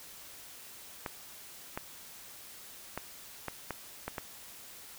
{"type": "clicks", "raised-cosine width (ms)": 0.5, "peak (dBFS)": -20, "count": 7, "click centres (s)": [1.062, 1.775, 2.976, 3.483, 3.707, 4.08, 4.182], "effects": ["white hiss -50 dBFS RMS until 4.98 s"]}